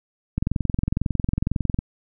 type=click train; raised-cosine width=5 ms; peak=-9 dBFS; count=32; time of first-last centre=0.38-1.789 s; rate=22 Hz; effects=none